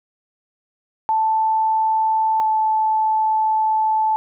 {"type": "tone pair in turn", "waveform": "sine", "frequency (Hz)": [880, 872.4], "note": ["A5", "A5"], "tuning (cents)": [0, -15], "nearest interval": "unison", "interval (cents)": 15, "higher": "first", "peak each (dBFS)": -15, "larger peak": "neither", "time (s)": [[1.09, 2.4], [2.4, 4.16]], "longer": "second", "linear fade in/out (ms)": 0, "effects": []}